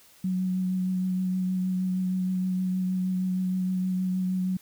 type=tone with vibrato; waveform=sine; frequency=185 Hz; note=F#3; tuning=in tune; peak=-24 dBFS; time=0.24-4.57 s; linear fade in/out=5 ms; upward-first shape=triangle; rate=6.4 Hz; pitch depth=18 cents each way; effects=white hiss -56 dBFS RMS until 4.61 s